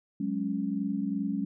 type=chord; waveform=sine; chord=F# suspended second; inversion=none; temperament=equal; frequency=185 / 207.7 / 277.2 Hz; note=F#3 / G#3 / C#4; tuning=0 / 0 / 0 cents; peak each=-34 / -31 / -32 dBFS; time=0.2-1.45 s; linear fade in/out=5 ms; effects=none